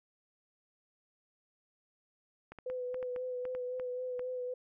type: clicks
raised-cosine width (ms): 0.5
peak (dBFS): -32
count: 10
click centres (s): 2.52 / 2.587 / 2.7 / 2.944 / 3.028 / 3.162 / 3.453 / 3.55 / 3.798 / 4.194
type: tone with vibrato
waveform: sine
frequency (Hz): 502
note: B4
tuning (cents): +28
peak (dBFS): -35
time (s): 2.66-4.54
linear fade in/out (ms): 5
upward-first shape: sine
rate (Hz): 3.8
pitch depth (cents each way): 23
effects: none